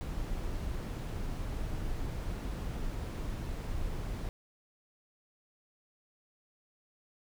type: noise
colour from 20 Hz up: brown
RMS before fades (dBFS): -36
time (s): 0.01-4.29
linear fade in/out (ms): 0
effects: none